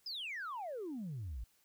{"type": "exponential sweep", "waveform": "sine", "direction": "down", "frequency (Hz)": [5210, 50.7], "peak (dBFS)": -38, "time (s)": [0.06, 1.44], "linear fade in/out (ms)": 5, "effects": ["tanh soft clip ceiling -37 dBFS", "white hiss -72 dBFS RMS until 1.64 s"]}